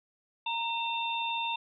sine tone cluster, 928 / 2703 / 3615 Hz, A#5 / E7 / A7, -8 / +43 / +46 cents, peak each -32 / -35 / -36 dBFS, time 0.46-1.56 s, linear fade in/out 5 ms, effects none

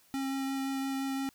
square tone with vibrato, 270 Hz, C#4, 45 cents flat, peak -32 dBFS, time 0.14-1.29 s, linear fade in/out 0 ms, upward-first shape sine, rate 5.8 Hz, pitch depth 10 cents each way, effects white hiss -64 dBFS RMS until 1.34 s

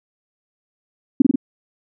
sine tone with echo, 267.8 Hz, C4, 40 cents sharp, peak -6 dBFS, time 1.2-1.22 s, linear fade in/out 5 ms, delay 46 ms, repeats 3, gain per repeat -2 dB, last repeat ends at 1.358 s, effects none

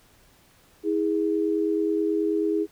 sine tone pair together, 322.9 / 412.2 Hz, E4 / G#4, -36 / -13 cents, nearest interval major third, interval 423 cents, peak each -24 dBFS, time 0.83-2.67 s, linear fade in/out 50 ms, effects pink hiss -58 dBFS RMS until 2.71 s

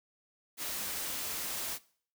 white band-stop noise, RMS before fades -37 dBFS, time 0.57-1.79 s, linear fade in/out 50 ms, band 100 to 140 Hz, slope 96 dB/octave, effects noise-tail reverb RT60 0.5 s tail -20 dB re dry

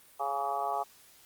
harmonic tone with a mistuned harmonic, 139.3 Hz, C#3, 9 cents sharp, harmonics 3 / 4 / 5 / 6 / 7 / 8 / 9, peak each -42 / -42 / -34 / -33 / -43 / -36 / -43 dBFS, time 0.19-0.84 s, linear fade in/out 20 ms, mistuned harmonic 8, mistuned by +38 cents, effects white hiss -58 dBFS RMS until 1.25 s + Opus 32 kbps

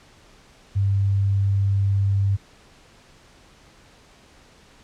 sine tone, 98.8 Hz, G2, 14 cents sharp, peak -17 dBFS, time 0.75-2.37 s, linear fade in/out 20 ms, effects pink hiss -52 dBFS RMS until 4.83 s + low-pass 7000 Hz 12 dB/octave

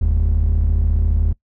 triangle tone pair together, 43.65 / 77.78 Hz, F1 / D#2, 0 / 0 cents, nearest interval minor seventh, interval 1000 cents, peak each -13 dBFS, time 0.01-1.33 s, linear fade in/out 10 ms, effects noise-tail reverb RT60 0.1 s tail -22 dB re dry + tanh soft clip ceiling -8 dBFS

